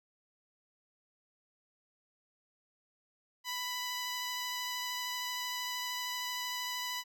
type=tone with vibrato; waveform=10% pulse; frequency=992 Hz; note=B5; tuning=7 cents sharp; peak=-27 dBFS; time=3.44-7.04 s; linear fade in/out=50 ms; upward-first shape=sine; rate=13 Hz; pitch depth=10 cents each way; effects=none